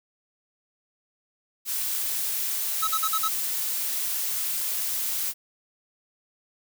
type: noise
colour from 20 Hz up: blue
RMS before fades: -28 dBFS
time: 1.65-5.34 s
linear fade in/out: 50 ms
type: tone bursts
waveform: square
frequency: 1294 Hz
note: E6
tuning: 32 cents flat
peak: -24 dBFS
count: 5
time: 2.82-3.284 s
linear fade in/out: 10 ms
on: 56 ms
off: 46 ms
effects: none